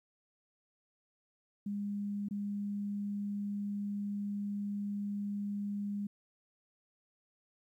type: tone with dropouts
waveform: sine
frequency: 203.3 Hz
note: G#3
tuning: 37 cents flat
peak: -34 dBFS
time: 1.66-6.07 s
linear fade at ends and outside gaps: 5 ms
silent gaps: 2.286-2.309 s
effects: 12-bit